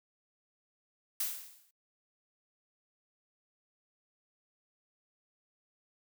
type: noise with exponential decay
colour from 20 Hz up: blue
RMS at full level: -31 dBFS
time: 1.2-1.71 s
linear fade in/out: 5 ms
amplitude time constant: 110 ms
effects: noise-tail reverb RT60 0.1 s tail -23 dB re dry